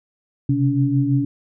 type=tone cluster; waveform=sine; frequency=129.8 / 135.9 / 283.5 Hz; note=C3 / C#3 / C#4; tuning=-13 / -34 / +39 cents; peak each=-19 / -22 / -19 dBFS; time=0.49-1.25 s; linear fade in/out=5 ms; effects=none